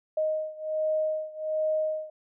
sine beating tone pair, 622.3 / 623.6 Hz, D#5 / D#5, 0 / +4 cents, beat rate 1.3 Hz, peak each -28 / -30 dBFS, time 0.17-2.1 s, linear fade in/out 5 ms, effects none

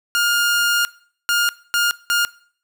sawtooth tone bursts at uneven times, 1414 Hz, F6, 21 cents sharp, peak -12 dBFS, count 4, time 0.15-0.85 / 1.29-1.49 / 1.74-1.91 / 2.1-2.25 s, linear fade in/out 0 ms, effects noise-tail reverb RT60 0.5 s tail -20 dB re dry

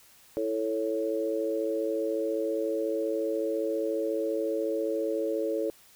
sine chord, A major, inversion second, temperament equal, 329.6 / 440 / 554.4 Hz, E4 / A4 / C#5, 0 / 0 / 0 cents, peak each -32 / -30 / -31 dBFS, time 0.37-5.7 s, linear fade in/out 0 ms, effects white hiss -57 dBFS RMS until 5.95 s

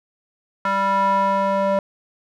square tone with band-pass filter sweep, 196 Hz, G3, in tune, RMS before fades -19 dBFS, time 0.65-1.79 s, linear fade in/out 2 ms, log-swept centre 1200 to 710 Hz, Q 4, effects none

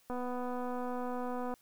click train, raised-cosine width 1 ms, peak -26 dBFS, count 358, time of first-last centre 0.1-1.54 s, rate 248 Hz, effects white hiss -67 dBFS RMS until 1.61 s

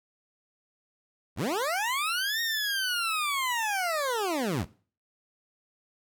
20% pulse linear two-way sweep, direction up then down, 58 to 1867 to 58 Hz, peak -22 dBFS, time 1.36-4.66 s, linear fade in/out 50 ms, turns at 2.41 s, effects noise-tail reverb RT60 0.4 s tail -19 dB re dry

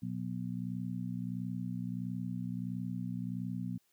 harmonic tone, 61.5 Hz, B1, 7 cents flat, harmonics 2 / 3 / 4, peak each -40 / -38 / -41 dBFS, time 0.02-3.78 s, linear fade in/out 10 ms, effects white hiss -74 dBFS RMS until 3.92 s

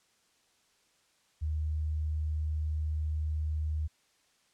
sine tone, 77 Hz, D#2, 17 cents flat, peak -29 dBFS, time 1.41-3.88 s, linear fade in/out 20 ms, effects white hiss -69 dBFS RMS until 4.53 s + low-pass 8000 Hz 12 dB/octave

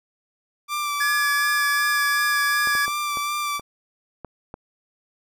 sawtooth tone with vibrato, 1174.7 Hz, D6, in tune, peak -20 dBFS, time 0.68-3.61 s, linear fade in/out 50 ms, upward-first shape sine, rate 2.7 Hz, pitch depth 20 cents each way
square tone with pitch glide, 1693 to 1675.5 Hz, G#6 to G#6, +33 to +15 cents, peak -21 dBFS, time 1-2.86 s, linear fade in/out 10 ms, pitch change -18 cents, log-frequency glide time 1.68-2.39 s
clicks, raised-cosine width 1 ms, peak -21 dBFS, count 7, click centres 2.673 / 2.752 / 2.88 / 3.172 / 3.596 / 4.247 / 4.541 s
effects none

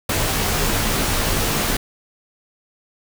pink noise with comb filter, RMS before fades -20 dBFS, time 0.09-1.77 s, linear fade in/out 5 ms, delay 16 ms, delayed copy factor -0.65, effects none

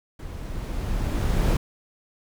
brown noise with level ramp, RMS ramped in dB -36 to -19 dBFS, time 0.19-1.57 s, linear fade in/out 5 ms, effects none

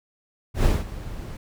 brown noise with ADSR envelope, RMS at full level -17 dBFS, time 0.54-1.37 s, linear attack 110 ms, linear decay 190 ms, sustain -17 dB, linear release 4 ms, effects none

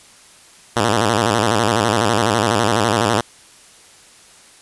5% pulse tone with vibrato, 110 Hz, A2, in tune, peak -3 dBFS, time 0.76-3.21 s, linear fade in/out 5 ms, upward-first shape square, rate 12 Hz, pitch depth 120 cents each way, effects white hiss -46 dBFS RMS until 4.61 s + resampled to 24000 Hz

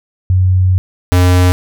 sine / square tone pair in turn, 92.5 / 90.07 Hz, F#2 / F#2, 0 / -46 cents, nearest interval unison, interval 46 cents, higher first, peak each -7 dBFS, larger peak neither, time 0.3-0.78 / 1.12-1.52 s, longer first, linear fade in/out 0 ms, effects none

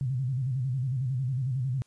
sine tone with vibrato, 129.4 Hz, C3, 19 cents flat, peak -26 dBFS, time 0.01-1.82 s, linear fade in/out 0 ms, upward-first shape square, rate 11 Hz, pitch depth 95 cents each way, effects white hiss -67 dBFS RMS until 1.86 s + resampled to 22050 Hz

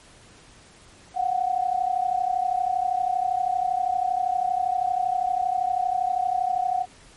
sine tone pair together, 720 / 752.6 Hz, F#5 / F#5, -47 / +29 cents, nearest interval minor second, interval 76 cents, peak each -24 dBFS, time 1.14-6.86 s, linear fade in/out 50 ms, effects pink hiss -51 dBFS RMS until 7.16 s + MP3 48 kbps

